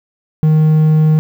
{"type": "tone", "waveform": "triangle", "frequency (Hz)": 155.56, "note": "D#3", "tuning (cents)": 0, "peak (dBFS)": -5, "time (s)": [0.43, 1.19], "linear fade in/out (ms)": 0, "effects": ["7-bit"]}